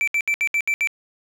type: tone bursts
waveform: triangle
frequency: 2333 Hz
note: D7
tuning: 12 cents flat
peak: -16 dBFS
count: 7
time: 0.01-0.873 s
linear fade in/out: 0 ms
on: 65 ms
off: 68 ms
effects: none